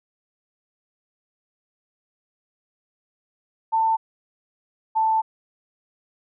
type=tone pair in turn; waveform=sine; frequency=893 / 883.3 Hz; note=A5 / A5; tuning=+25 / +6 cents; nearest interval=unison; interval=19 cents; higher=first; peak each=-17 dBFS; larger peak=neither; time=3.72-3.97 / 4.95-5.22 s; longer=second; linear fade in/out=20 ms; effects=none